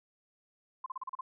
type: tone bursts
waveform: sine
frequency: 1042 Hz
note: C6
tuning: 7 cents flat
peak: -35 dBFS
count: 7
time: 0.84-1.21 s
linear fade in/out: 5 ms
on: 22 ms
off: 36 ms
effects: none